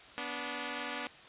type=tone pair together; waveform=5% pulse; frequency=245.3 / 289.3 Hz; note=B3 / D4; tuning=-12 / -26 cents; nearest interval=minor third; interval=286 cents; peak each=-28 dBFS; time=0.18-1.07 s; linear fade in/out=0 ms; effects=white hiss -53 dBFS RMS until 1.28 s + resampled to 8000 Hz